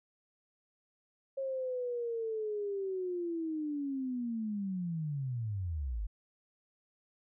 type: linear sweep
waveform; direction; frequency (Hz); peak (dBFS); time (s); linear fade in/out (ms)
sine; down; 543 to 45.74; -33; 1.37-6.07; 10
effects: none